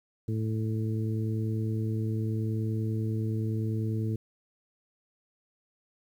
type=harmonic tone; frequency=109.9 Hz; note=A2; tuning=2 cents flat; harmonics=1 / 2 / 3 / 4; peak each=-28 / -35 / -37 / -41 dBFS; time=0.28-4.16 s; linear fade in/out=5 ms; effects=10-bit

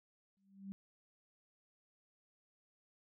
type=tone with exponential growth; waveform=sine; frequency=195.4 Hz; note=G3; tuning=5 cents flat; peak=-40 dBFS; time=0.37-0.72 s; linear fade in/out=0 ms; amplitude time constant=76 ms; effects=none

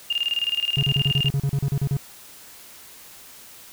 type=tone with tremolo; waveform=sine; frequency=2817 Hz; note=F7; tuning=14 cents sharp; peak=-19 dBFS; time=0.1-1.29 s; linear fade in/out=5 ms; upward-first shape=square; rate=19 Hz; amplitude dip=80%
type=tone bursts; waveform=triangle; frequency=139 Hz; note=C#3; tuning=5 cents sharp; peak=-17 dBFS; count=13; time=0.77-1.968 s; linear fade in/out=0 ms; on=58 ms; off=37 ms
effects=white hiss -45 dBFS RMS until 3.72 s

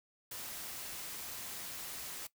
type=noise; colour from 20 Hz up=white; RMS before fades=-44 dBFS; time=0.31-2.27 s; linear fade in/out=5 ms; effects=noise-tail reverb RT60 0.1 s tail -18 dB re dry

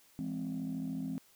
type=chord; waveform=sine; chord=E augmented; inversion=none; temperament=equal with one note detuned; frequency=168.37 / 207.7 / 261.6 Hz; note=E3 / G#3 / B#3; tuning=+37 / 0 / 0 cents; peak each=-39 / -40 / -36 dBFS; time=0.19-1.18 s; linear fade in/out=0 ms; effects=tanh soft clip ceiling -30 dBFS + white hiss -64 dBFS RMS until 1.35 s

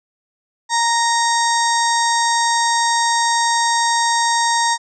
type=harmonic tone; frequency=931 Hz; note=A#5; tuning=2 cents flat; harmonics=1 / 2 / 4 / 5 / 6 / 7 / 8 / 9; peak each=-16 / -22 / -25 / -29 / -25 / -27 / -28 / -29 dBFS; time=0.69-4.78 s; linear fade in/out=50 ms; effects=none

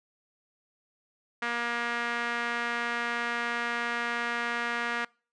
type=tone with band-pass filter; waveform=sawtooth; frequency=237 Hz; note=A#3; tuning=29 cents sharp; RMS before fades=-31 dBFS; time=1.42-5.05 s; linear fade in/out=5 ms; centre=1700 Hz; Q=2; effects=noise-tail reverb RT60 0.4 s tail -26 dB re dry + resampled to 22050 Hz

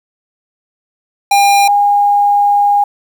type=tone pair in turn; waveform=square / sine; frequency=803 / 815.2 Hz; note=G5 / G#5; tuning=+41 / -32 cents; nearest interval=unison; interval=27 cents; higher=second; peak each=-7 dBFS; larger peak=neither; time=1.31-1.68 / 1.68-2.84 s; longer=second; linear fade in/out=5 ms; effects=7-bit

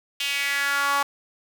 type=tone with high-pass filter sweep; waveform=sawtooth; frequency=281.5 Hz; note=C#4; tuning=27 cents sharp; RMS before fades=-24 dBFS; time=0.2-1.03 s; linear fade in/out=5 ms; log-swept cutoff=2900 to 990 Hz; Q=3.5; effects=none

